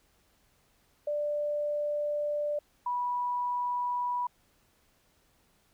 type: tone pair in turn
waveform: sine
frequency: 590 / 978.9 Hz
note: D5 / B5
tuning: +8 / -16 cents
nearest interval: major sixth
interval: 876 cents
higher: second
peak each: -28 dBFS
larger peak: neither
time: 1.07-2.59 / 2.86-4.27 s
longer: first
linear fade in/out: 5 ms
effects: pink hiss -68 dBFS RMS until 5.73 s